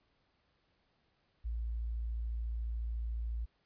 sine tone, 57 Hz, A#1, 38 cents flat, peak -34 dBFS, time 1.44-3.46 s, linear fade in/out 20 ms, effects pink hiss -75 dBFS RMS until 3.65 s + resampled to 11025 Hz

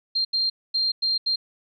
sine tone bursts at uneven times, 4186 Hz, C8, in tune, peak -20 dBFS, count 5, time 0.15-0.25 / 0.33-0.5 / 0.74-0.92 / 1.02-1.18 / 1.26-1.36 s, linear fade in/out 10 ms, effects none

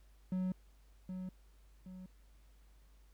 triangle tone with echo, 185 Hz, F#3, in tune, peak -31 dBFS, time 0.32-0.52 s, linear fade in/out 2 ms, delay 770 ms, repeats 2, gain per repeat -7 dB, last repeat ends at 2.06 s, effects added 50 Hz sine -60 dBFS peak until 3.13 s + pink hiss -73 dBFS RMS until 3.13 s

